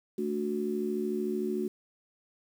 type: harmonic tone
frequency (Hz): 73.42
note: D2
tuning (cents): 0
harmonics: 3 / 4 / 5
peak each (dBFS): -33 / -37 / -31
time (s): 0.18-1.68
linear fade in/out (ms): 5
effects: 9-bit